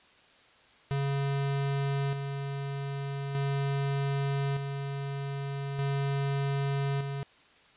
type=tone with tremolo; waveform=square; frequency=139.1 Hz; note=C#3; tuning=6 cents sharp; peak=-28 dBFS; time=0.91-7.23 s; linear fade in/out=0 ms; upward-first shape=square; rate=0.41 Hz; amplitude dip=45%; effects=white hiss -59 dBFS RMS until 7.76 s + resampled to 8000 Hz